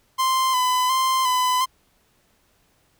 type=tone with vibrato; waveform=45% pulse; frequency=1025 Hz; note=C6; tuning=36 cents flat; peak=-18 dBFS; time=0.18-1.66 s; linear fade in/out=20 ms; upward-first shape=square; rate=1.4 Hz; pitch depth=33 cents each way; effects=pink hiss -63 dBFS RMS until 2.99 s